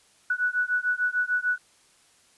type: beating tone pair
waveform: sine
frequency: 1474 / 1480.7 Hz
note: F#6 / F#6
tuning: -7 / +1 cents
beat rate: 6.7 Hz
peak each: -26 dBFS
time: 0.3-1.58 s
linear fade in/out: 5 ms
effects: white hiss -60 dBFS RMS until 2.37 s + resampled to 24000 Hz